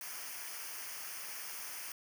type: noise with comb filter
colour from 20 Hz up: white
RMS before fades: -44 dBFS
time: 0.01-1.92 s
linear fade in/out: 2 ms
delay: 0.26 ms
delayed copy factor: -0.75
effects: none